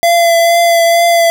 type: tone with vibrato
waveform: square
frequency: 679 Hz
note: F5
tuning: 49 cents flat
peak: -7 dBFS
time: 0.03-1.3 s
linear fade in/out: 0 ms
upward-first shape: triangle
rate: 2.2 Hz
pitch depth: 21 cents each way
effects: none